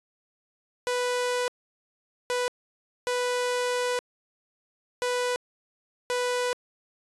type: tone bursts at uneven times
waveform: sawtooth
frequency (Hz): 493.9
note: B4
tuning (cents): 0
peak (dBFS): -21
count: 5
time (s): 0.87-1.48 / 2.3-2.48 / 3.07-3.99 / 5.02-5.36 / 6.1-6.53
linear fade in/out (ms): 0
effects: resampled to 24000 Hz